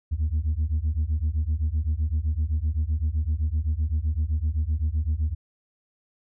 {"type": "beating tone pair", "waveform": "sine", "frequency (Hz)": [73.4, 81.2], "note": ["D2", "E2"], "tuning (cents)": [0, -26], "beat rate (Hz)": 7.8, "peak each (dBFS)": -23, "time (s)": [0.11, 5.35], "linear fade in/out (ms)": 20, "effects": ["tanh soft clip ceiling -19 dBFS"]}